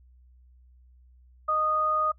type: tone pair together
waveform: sine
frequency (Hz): 618.5 / 1237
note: D#5 / D#6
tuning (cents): -10 / -10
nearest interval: octave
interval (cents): 1200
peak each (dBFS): -32 / -23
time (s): 1.48-2.12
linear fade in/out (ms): 10
effects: noise-tail reverb RT60 0.1 s tail -21 dB re dry + added 62 Hz sine -53 dBFS peak until 2.18 s